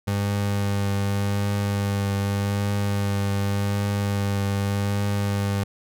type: tone with vibrato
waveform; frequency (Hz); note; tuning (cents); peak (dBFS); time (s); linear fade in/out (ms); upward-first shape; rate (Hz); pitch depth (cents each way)
30% pulse; 100.5; G2; +44; -19; 0.07-5.64; 10; triangle; 0.85; 19
effects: none